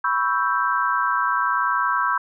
sine chord, C# half-diminished seventh, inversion third, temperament equal, 987.8 / 1108.7 / 1318.5 / 1568 Hz, B5 / C#6 / E6 / G6, 0 / 0 / 0 / 0 cents, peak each -24 dBFS, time 0.04-2.18 s, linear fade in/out 5 ms, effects none

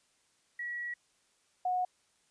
sine tone pair in turn, 1925 / 729.9 Hz, B6 / F#5, -45 / -24 cents, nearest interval octave + perfect fourth, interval 1679 cents, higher first, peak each -35 / -28 dBFS, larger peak second, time 0.59-0.94 / 1.65-1.85 s, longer first, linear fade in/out 5 ms, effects white hiss -71 dBFS RMS until 2.3 s + resampled to 22050 Hz

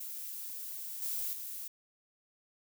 violet noise with level steps, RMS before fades -42 / -36 / -42 dBFS, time 0-1.68 s, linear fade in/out 5 ms, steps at 1.02 / 1.33 s, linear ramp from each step 2 ms, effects none

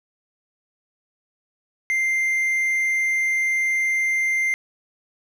triangle tone, 2093 Hz, C7, in tune, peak -17 dBFS, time 1.9-4.54 s, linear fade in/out 0 ms, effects none

